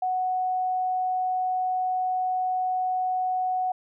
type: tone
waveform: sine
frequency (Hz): 740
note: F#5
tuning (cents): 0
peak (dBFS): -23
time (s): 0.02-3.72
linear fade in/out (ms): 5
effects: none